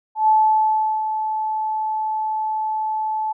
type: tone with ADSR envelope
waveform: sine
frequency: 868 Hz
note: A5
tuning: 24 cents flat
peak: -11 dBFS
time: 0.15-3.33 s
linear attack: 130 ms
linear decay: 740 ms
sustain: -9 dB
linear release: 15 ms
effects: none